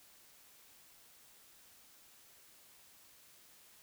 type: silence
effects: white hiss -62 dBFS RMS until 3.82 s